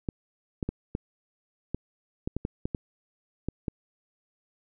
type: clicks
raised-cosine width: 3 ms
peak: -16 dBFS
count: 12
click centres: 0.088 / 0.628 / 0.69 / 0.951 / 1.746 / 2.275 / 2.366 / 2.451 / 2.655 / 2.748 / 3.486 / 3.682 s
effects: none